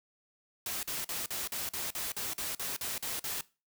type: noise bursts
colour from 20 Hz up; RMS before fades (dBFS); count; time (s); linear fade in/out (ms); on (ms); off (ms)
white; -36; 13; 0.66-3.41; 2; 170; 45
effects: noise-tail reverb RT60 0.3 s tail -20 dB re dry